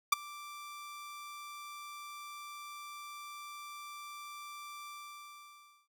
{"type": "tone with ADSR envelope", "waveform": "sawtooth", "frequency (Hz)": 1174.7, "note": "D6", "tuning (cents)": 0, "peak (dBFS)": -17, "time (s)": [0.12, 5.88], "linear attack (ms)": 7, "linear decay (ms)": 15, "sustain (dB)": -24, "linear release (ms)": 1000, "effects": []}